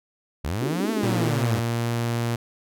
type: linear two-way sweep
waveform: sawtooth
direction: up then down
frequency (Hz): 61.74 to 226.1 to 95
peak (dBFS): -21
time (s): 0.44-1.6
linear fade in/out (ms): 10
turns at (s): 0.91
type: band-pass noise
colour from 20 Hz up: pink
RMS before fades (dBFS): -29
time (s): 0.61-1.3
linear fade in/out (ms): 5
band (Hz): 250 to 400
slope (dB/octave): 48
type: tone with pitch glide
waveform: sawtooth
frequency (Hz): 116.54 to 117.69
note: A#2 to A#2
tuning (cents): 0 to +17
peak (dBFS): -19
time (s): 1.03-2.36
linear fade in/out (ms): 5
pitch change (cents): +17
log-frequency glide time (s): 1.5-1.88
effects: none